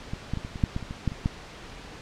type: clicks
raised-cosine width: 5 ms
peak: -19 / -15 / -19 / -22 / -22 / -8 / -16 / -24 / -22 / -12 / -24 / -11 dBFS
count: 12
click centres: 0.135 / 0.336 / 0.373 / 0.449 / 0.558 / 0.638 / 0.764 / 0.827 / 0.909 / 1.077 / 1.119 / 1.259 s
effects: pink hiss -43 dBFS RMS until 2.01 s + low-pass 5000 Hz 12 dB/octave